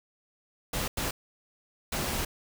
pink noise bursts at uneven times, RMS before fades -31 dBFS, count 3, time 0.73-0.88 / 0.97-1.11 / 1.92-2.25 s, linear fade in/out 5 ms, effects none

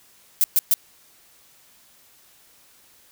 violet noise bursts, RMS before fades -17 dBFS, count 3, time 0.41-0.74 s, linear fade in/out 0 ms, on 30 ms, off 120 ms, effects white hiss -55 dBFS RMS until 3.11 s

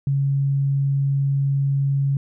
sine tone, 138.59 Hz, C#3, in tune, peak -17 dBFS, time 0.07-2.17 s, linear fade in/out 2 ms, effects none

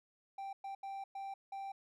triangle tone bursts at uneven times, 784 Hz, G5, in tune, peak -39 dBFS, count 5, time 0.38-0.53 / 0.64-0.75 / 0.83-1.04 / 1.15-1.34 / 1.52-1.72 s, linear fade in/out 5 ms, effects none

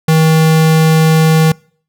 square tone, 159.2 Hz, D#3, 40 cents sharp, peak -7 dBFS, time 0.08-1.52 s, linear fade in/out 5 ms, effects noise-tail reverb RT60 0.5 s tail -26 dB re dry

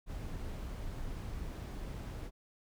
brown noise, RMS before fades -41 dBFS, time 0.06-2.31 s, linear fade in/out 50 ms, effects none

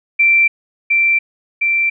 sine tone with echo, 2349 Hz, D7, in tune, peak -8 dBFS, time 0.19-0.48 s, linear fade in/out 10 ms, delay 710 ms, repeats 2, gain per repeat -2 dB, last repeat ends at 1.9 s, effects none

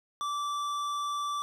triangle tone with tanh clipping, 1164 Hz, D6, 16 cents flat, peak -32 dBFS, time 0.21-1.42 s, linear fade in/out 0 ms, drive 18 dB, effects none

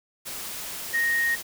sine tone in noise, 1864.7 Hz, A#6, in tune, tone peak -21 dBFS, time 0.93-1.36 s, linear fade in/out 20 ms, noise white, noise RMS -35 dBFS, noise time 0.25-1.43 s, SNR +11 dB, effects none

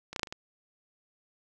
clicks, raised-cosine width 0.2 ms, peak -23 / -14 / -16 / -11 / -27 / -20 dBFS, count 6, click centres 0.13 / 0.162 / 0.195 / 0.232 / 0.272 / 0.325 s, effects none

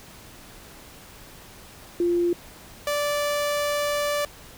sine / sawtooth tone pair in turn, 347.4 / 584.3 Hz, F4 / D5, -9 / -9 cents, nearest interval major sixth, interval 900 cents, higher second, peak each -19 dBFS, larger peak neither, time 2-2.33 / 2.87-4.25 s, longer second, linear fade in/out 2 ms, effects pink hiss -46 dBFS RMS until 4.57 s

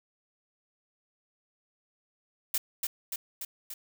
blue noise with echo, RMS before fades -28 dBFS, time 2.54-2.58 s, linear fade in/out 5 ms, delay 290 ms, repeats 4, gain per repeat -3 dB, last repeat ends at 3.74 s, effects none

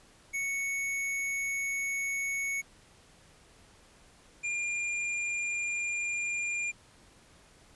square tone pair in turn, 2217 / 2404 Hz, C#7 / D7, 0 / +40 cents, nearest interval minor second, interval 140 cents, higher second, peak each -31 / -31 dBFS, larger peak neither, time 0.33-2.62 / 4.43-6.72 s, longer neither, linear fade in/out 20 ms, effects pink hiss -59 dBFS RMS until 7.75 s + resampled to 24000 Hz

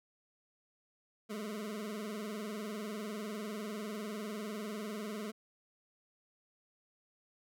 25% pulse tone with vibrato, 211.9 Hz, G#3, 35 cents sharp, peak -35 dBFS, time 1.29-5.32 s, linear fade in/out 20 ms, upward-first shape triangle, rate 20 Hz, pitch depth 130 cents each way, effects none

